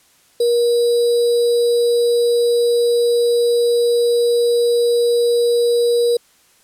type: tone with sample-and-hold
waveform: sine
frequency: 475.6 Hz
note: A#4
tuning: 35 cents sharp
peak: -12 dBFS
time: 0.4-6.17 s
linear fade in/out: 5 ms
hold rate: 4410 Hz
effects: white hiss -54 dBFS RMS until 6.63 s + low-pass 12000 Hz 12 dB/octave